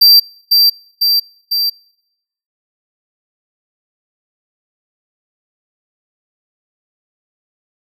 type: tone with echo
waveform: square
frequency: 4699 Hz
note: D8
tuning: in tune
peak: -4 dBFS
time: 0.01-0.2 s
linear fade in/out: 10 ms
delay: 500 ms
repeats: 3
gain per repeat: -3 dB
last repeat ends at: 1.7 s
effects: noise-tail reverb RT60 0.8 s tail -26 dB re dry